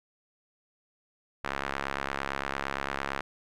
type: tone with band-pass filter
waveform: sawtooth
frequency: 68.8 Hz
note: C#2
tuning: 12 cents flat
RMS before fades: -34 dBFS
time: 1.44-3.21 s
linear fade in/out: 5 ms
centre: 1500 Hz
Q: 1.2
effects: none